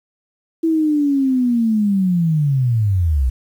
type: linear sweep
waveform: sine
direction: down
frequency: 330 to 59.4 Hz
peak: -13 dBFS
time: 0.63-3.3 s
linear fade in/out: 10 ms
effects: 8-bit